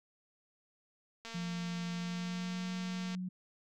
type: click train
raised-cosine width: 0.2 ms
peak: -29 dBFS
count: 434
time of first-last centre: 1.25-3.149 s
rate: 228 Hz
type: tone with pitch glide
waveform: sine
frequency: 174.61 to 183.19 Hz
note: F3 to F#3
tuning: 0 to -17 cents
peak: -36 dBFS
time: 1.34-3.29 s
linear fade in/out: 10 ms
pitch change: +83 cents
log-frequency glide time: 1.92-2.69 s
effects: none